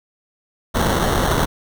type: noise with sample-and-hold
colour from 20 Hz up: pink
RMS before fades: -18 dBFS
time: 0.74-1.46 s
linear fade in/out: 20 ms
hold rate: 2450 Hz
effects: none